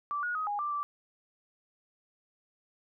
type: tone with pitch steps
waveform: sine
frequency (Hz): 1165 / 1448 / 1260 / 822 / 1179 / 1166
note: D6 / F#6 / D#6 / G#5 / D6 / D6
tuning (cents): -14 / -38 / +21 / -18 / +6 / -13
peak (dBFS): -30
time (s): 0.11-0.83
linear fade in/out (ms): 0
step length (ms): 120
effects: none